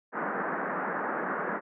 white band-pass noise, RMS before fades -32 dBFS, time 0.12-1.61 s, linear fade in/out 50 ms, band 170 to 1700 Hz, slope 48 dB/octave, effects none

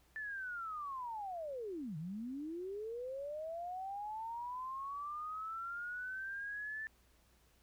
sine linear two-way sweep, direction down then up, 1770 to 146.83 to 1770 Hz, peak -40 dBFS, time 0.16-6.87 s, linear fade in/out 0 ms, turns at 1.97 s, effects added 60 Hz sine -70 dBFS peak until 7.62 s + pink hiss -71 dBFS RMS until 7.62 s

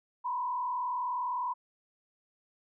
sine tone with frequency modulation, 987.8 Hz, B5, in tune, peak -30 dBFS, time 0.24-1.54 s, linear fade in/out 20 ms, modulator 39.7 Hz, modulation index 1.1, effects none

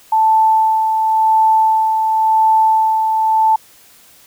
sine tone with tremolo, 880 Hz, A5, in tune, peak -8 dBFS, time 0.12-3.56 s, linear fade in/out 5 ms, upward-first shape sine, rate 0.93 Hz, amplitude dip 40%, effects white hiss -46 dBFS RMS until 4.26 s

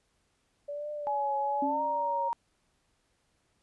sine tone with vibrato, 574 Hz, D5, 40 cents flat, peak -34 dBFS, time 0.68-2.29 s, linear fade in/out 10 ms, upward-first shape triangle, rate 1.1 Hz, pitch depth 75 cents each way
sine tone with pitch glide, 843 to 935.4 Hz, G#5 to A#5, +26 to +6 cents, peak -28 dBFS, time 1.07-2.33 s, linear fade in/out 0 ms, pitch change +180 cents, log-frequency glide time 1.62-1.82 s
sine tone with exponential decay, 276.3 Hz, C#4, 6 cents flat, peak -28 dBFS, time 1.62-2.22 s, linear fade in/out 5 ms, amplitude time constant 130 ms
effects pink hiss -73 dBFS RMS until 3.62 s + resampled to 24000 Hz

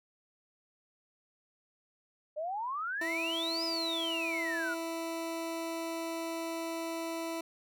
sine exponential two-way sweep, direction up then down, 587.3 to 5150 to 1381 Hz, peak -33 dBFS, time 2.36-4.75 s, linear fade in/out 20 ms, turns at 3.64 s
20% pulse tone, 330 Hz, E4, 2 cents sharp, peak -30 dBFS, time 3.01-7.41 s, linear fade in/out 5 ms
effects none

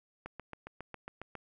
click train, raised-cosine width 0.5 ms, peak -27 dBFS, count 9, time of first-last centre 0.26-1.353 s, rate 7.32 Hz, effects none

